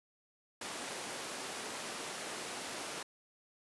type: high-pass noise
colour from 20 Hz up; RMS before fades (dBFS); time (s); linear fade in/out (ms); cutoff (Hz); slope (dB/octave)
pink; -42; 0.61-3.03; 5; 320; 12
effects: resampled to 24000 Hz